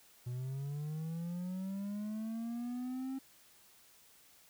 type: linear sweep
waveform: triangle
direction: up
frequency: 120.6 to 268.3 Hz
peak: -35 dBFS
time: 0.26-3.19 s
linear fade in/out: 10 ms
effects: white hiss -63 dBFS RMS until 4.49 s